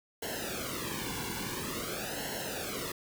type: noise with flanger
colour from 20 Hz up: pink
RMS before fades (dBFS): -37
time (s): 0.22-2.92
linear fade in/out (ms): 5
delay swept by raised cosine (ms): 0.83 to 1.62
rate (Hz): 0.48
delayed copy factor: -1
effects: none